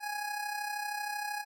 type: tone with amplitude modulation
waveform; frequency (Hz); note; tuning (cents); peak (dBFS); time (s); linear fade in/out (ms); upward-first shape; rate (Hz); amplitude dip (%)
25% pulse; 830.6; G#5; 0; -28; 0-1.45; 50; sine; 32.9; 55
effects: none